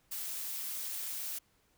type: noise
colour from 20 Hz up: blue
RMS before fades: -39 dBFS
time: 0.11-1.39 s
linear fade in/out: 10 ms
effects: pink hiss -71 dBFS RMS until 1.77 s